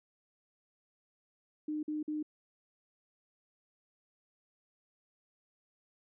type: tone bursts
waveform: sine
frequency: 304.1 Hz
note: D#4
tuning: 40 cents flat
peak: -33 dBFS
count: 3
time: 1.68-2.228 s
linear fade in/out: 5 ms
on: 150 ms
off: 49 ms
effects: none